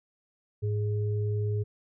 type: tone pair together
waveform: sine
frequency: 105.58 / 415.3 Hz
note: G#2 / G#4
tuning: +29 / 0 cents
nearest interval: 2 octaves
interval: 2371 cents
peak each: -26 / -35 dBFS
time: 0.62-1.64 s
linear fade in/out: 20 ms
effects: none